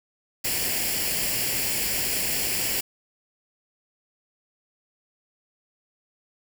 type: noise with comb filter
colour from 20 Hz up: white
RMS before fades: -26 dBFS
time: 0.44-2.81 s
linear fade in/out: 10 ms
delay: 0.4 ms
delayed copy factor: +0.65
effects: none